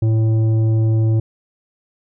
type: tone with tanh clipping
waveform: triangle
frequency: 111 Hz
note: A2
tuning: 16 cents sharp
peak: -14 dBFS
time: 0.02-1.2 s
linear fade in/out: 5 ms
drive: 13 dB
effects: none